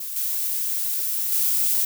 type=noise with level steps; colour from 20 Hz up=violet; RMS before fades=-31 / -25 / -21 dBFS; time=0-1.85 s; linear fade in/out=5 ms; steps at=0.16 / 1.32 s; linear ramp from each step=2 ms; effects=none